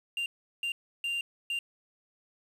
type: tone bursts at uneven times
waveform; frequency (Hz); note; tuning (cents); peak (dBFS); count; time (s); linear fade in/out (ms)
triangle; 2786; F7; -5; -28; 4; 0.17-0.26 / 0.63-0.72 / 1.04-1.21 / 1.5-1.59; 2
effects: resampled to 32000 Hz + 9-bit